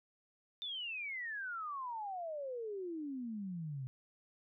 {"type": "exponential sweep", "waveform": "sine", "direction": "down", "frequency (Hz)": [3600, 126], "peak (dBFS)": -39, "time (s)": [0.62, 3.87], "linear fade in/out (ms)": 0, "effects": []}